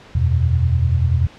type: chord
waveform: sine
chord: E suspended second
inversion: none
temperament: equal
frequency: 82.41 / 92.5 / 123.47 Hz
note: E2 / F#2 / B2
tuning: 0 / 0 / 0 cents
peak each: -16 / -21 / -18 dBFS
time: 0.15-1.27 s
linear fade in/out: 5 ms
effects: pink hiss -43 dBFS RMS until 1.38 s + low-pass 4000 Hz 12 dB/octave